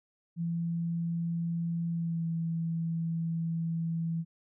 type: tone with pitch glide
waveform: sine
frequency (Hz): 168.4 to 165.22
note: E3 to E3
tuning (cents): +37 to +4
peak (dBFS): -29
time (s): 0.36-4.25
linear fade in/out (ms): 50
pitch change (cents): -33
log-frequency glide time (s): 1.91-2.26
effects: none